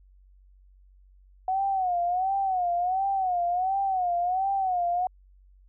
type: tone with vibrato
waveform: sine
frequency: 740 Hz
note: F#5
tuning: in tune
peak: -23 dBFS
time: 1.48-5.07 s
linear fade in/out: 2 ms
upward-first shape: sine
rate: 1.4 Hz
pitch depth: 110 cents each way
effects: added 47 Hz sine -53 dBFS peak until 5.68 s